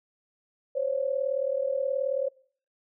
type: tone pair together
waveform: sine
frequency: 523.3 / 562 Hz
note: C5 / C#5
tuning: 0 / +24 cents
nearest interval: minor second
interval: 124 cents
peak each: -28 dBFS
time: 0.75-2.29 s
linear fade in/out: 10 ms
effects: noise-tail reverb RT60 0.5 s tail -23 dB re dry